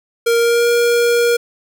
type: tone with pitch glide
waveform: square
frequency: 466.2 to 474.1 Hz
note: A#4 to A#4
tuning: 0 to +29 cents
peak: -12 dBFS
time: 0.26-1.37 s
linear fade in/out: 10 ms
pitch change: +29 cents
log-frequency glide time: 0.37-0.69 s
effects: none